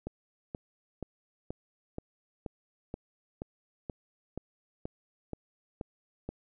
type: click train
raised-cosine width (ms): 2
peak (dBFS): -23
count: 14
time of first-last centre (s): 0.07-6.29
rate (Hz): 2.09
effects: none